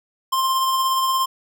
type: tone with tremolo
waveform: square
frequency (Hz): 1052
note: C6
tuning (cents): +9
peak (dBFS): -17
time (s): 0.32-1.26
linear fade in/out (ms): 10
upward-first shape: triangle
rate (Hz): 17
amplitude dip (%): 30
effects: none